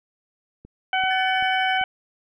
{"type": "click train", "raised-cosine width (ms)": 3, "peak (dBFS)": -30, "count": 4, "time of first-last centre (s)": [0.65, 1.813], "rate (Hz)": 2.58}
{"type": "harmonic tone", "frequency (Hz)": 754, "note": "F#5", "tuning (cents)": 32, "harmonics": [1, 2, 3, 4], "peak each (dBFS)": [-22, -25, -27, -28], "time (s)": [0.93, 1.84], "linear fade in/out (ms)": 2}
{"type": "tone with tremolo", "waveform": "triangle", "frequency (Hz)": 1745, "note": "A6", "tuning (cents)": -15, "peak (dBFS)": -29, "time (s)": [1.1, 1.78], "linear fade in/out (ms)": 10, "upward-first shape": "sine", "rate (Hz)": 12, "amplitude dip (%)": 45}
{"effects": []}